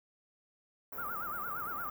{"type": "band-stop noise", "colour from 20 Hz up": "white", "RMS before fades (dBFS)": -43, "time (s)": [0.92, 1.9], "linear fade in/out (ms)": 5, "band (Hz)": [1400, 16000], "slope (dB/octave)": 24}
{"type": "tone with vibrato", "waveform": "sine", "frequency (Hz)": 1300, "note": "E6", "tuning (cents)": -24, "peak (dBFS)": -37, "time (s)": [0.98, 1.9], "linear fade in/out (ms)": 5, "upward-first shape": "sine", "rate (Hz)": 8.7, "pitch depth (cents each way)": 180}
{"effects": []}